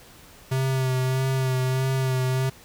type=tone with vibrato; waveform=square; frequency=130.81 Hz; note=C3; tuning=in tune; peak=-22 dBFS; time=0.51-2.5 s; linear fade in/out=10 ms; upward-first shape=sine; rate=1.6 Hz; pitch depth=26 cents each way; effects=pink hiss -49 dBFS RMS until 2.64 s